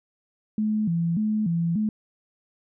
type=tone with vibrato; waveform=sine; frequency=189.9 Hz; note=F#3; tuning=45 cents sharp; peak=-21 dBFS; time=0.58-1.89 s; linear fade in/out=2 ms; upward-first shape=square; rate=1.7 Hz; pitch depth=210 cents each way; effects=none